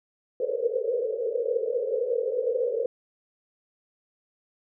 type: band-pass noise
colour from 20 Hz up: pink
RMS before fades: -27 dBFS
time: 0.4-2.86 s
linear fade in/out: 2 ms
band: 450 to 520 Hz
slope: 96 dB/octave
effects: none